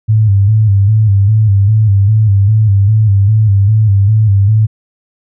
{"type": "tone with vibrato", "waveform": "sine", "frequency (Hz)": 103.83, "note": "G#2", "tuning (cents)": 0, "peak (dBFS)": -5, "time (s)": [0.08, 4.67], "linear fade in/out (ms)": 20, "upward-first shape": "square", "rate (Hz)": 2.5, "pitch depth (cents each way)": 83, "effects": []}